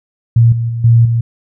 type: tone with level steps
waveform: sine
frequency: 116.4 Hz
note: A#2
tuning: 2 cents flat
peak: -4 / -13 / -16 / -4 / -10 dBFS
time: 0.36-1.21 s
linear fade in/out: 5 ms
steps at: 0.52 / 0.69 / 0.84 / 1.05 s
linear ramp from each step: 5 ms
effects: none